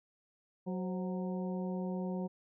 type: harmonic tone with a mistuned harmonic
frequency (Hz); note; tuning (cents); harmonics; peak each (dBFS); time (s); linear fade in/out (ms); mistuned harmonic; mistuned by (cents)
185; F#3; 0; 1 / 2 / 3 / 4 / 5; -35 / -42 / -44 / -50 / -50; 0.66-2.28; 20; 3; -69
effects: none